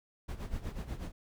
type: noise with tremolo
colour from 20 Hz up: brown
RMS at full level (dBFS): -36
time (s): 0.28-1.12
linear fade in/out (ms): 10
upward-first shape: sine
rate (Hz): 8.2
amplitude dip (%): 75
effects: none